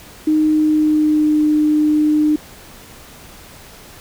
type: tone with pitch glide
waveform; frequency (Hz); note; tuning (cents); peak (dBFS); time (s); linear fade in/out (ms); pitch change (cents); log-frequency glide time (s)
sine; 308.8 to 303.1; D#4 to D#4; -13 to -45; -11; 0.27-2.36; 5; -32; 0.44-1.42
effects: pink hiss -40 dBFS RMS until 4 s